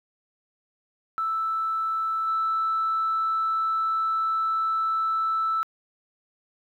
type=tone with level steps; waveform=sine; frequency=1318.5 Hz; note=E6; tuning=in tune; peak=-23 / -21 dBFS; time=1.18-5.63 s; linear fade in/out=0 ms; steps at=2.27 s; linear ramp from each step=10 ms; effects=tanh soft clip ceiling -18 dBFS + 10-bit